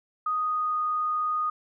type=tone with pitch glide; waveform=sine; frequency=1245 to 1237.1 Hz; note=D#6 to D#6; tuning=+1 to -10 cents; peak=-24 dBFS; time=0.26-1.5 s; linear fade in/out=5 ms; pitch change=-11 cents; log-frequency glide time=0.37-0.81 s; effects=none